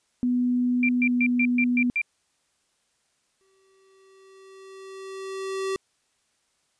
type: tone with pitch glide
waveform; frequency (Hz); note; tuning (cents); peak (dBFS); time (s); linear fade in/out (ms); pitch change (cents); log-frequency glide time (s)
sine; 246.9 to 245.3; B3 to B3; 0 to -12; -20; 0.23-1.9; 0; -12; 1.04-1.14
type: tone bursts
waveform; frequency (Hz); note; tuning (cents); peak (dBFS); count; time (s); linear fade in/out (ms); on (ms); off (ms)
sine; 2364; D7; +11; -21; 7; 0.83-2.016; 2; 58; 130
type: tone with exponential growth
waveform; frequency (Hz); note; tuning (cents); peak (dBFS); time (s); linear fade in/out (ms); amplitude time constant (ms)
square; 384.9; G4; -32; -25; 3.41-5.76; 0; 510
effects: white hiss -70 dBFS RMS until 6.79 s + resampled to 22050 Hz